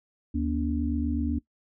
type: tone cluster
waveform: sine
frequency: 75.3 / 239.5 / 287.6 Hz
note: D2 / A#3 / D4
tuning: +44 / +47 / -36 cents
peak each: -29 dBFS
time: 0.34-1.39 s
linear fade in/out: 10 ms
effects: noise-tail reverb RT60 0.1 s tail -18 dB re dry